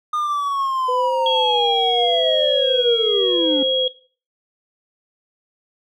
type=linear sweep; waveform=triangle; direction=down; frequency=1224 to 277.2 Hz; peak=-17 dBFS; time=0.13-3.63 s; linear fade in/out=5 ms
type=tone with vibrato; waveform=sine; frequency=493.9 Hz; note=B4; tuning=in tune; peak=-20 dBFS; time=0.88-3.88 s; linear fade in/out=10 ms; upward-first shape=sine; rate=0.81 Hz; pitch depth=99 cents each way
type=tone; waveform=sine; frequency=3300 Hz; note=G#7; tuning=12 cents flat; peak=-18 dBFS; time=1.26-3.88 s; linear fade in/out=2 ms
effects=noise-tail reverb RT60 0.4 s tail -17 dB re dry